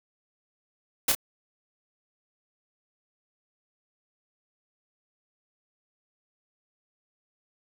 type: noise with echo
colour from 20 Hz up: white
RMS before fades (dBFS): -22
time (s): 1.08-1.12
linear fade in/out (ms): 5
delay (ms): 31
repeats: 1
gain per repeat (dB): -6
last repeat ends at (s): 1.151
effects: none